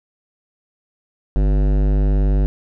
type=tone with hard clipping; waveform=sine; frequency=49.6 Hz; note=G1; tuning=21 cents sharp; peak=-15 dBFS; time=1.36-2.46 s; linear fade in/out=0 ms; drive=17 dB; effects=none